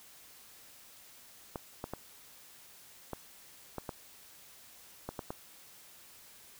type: clicks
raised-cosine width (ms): 1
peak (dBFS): -23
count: 9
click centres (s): 1.558 / 1.841 / 1.936 / 3.133 / 3.783 / 3.892 / 5.09 / 5.192 / 5.305
effects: white hiss -56 dBFS RMS until 6.59 s